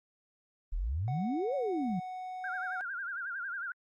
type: exponential two-way sweep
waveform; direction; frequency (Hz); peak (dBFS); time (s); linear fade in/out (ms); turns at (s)
sine; up then down; 34.65 to 587.3 to 167.4; -30; 0.72-2; 10; 1.55
type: tone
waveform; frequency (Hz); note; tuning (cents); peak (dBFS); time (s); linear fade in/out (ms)
triangle; 740; F#5; 0; -36; 1.08-2.81; 0
type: tone with vibrato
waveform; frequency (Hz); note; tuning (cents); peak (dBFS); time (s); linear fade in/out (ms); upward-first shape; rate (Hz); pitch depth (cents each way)
sine; 1494; F#6; +16; -35; 2.44-3.72; 2; sine; 11; 140
effects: Opus 24 kbps